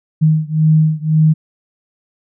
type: beating tone pair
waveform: sine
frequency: 155.56 / 157.46 Hz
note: D#3 / D#3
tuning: 0 / +21 cents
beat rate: 1.9 Hz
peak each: -12 / -13 dBFS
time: 0.21-1.34 s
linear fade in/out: 20 ms
effects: none